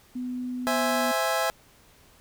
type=tone with pitch glide; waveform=sine; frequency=250 to 246 Hz; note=B3 to B3; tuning=+21 to -7 cents; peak=-29 dBFS; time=0.15-1.12 s; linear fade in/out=10 ms; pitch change=-28 cents; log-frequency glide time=0.64-0.75 s
type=chord; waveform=25% pulse; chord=C augmented; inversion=none; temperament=equal; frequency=523.3 / 659.3 / 830.6 Hz; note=C5 / E5 / G#5; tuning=0 / 0 / 0 cents; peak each=-26 / -23 / -25 dBFS; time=0.67-1.5 s; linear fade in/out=0 ms
effects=pink hiss -57 dBFS RMS until 2.2 s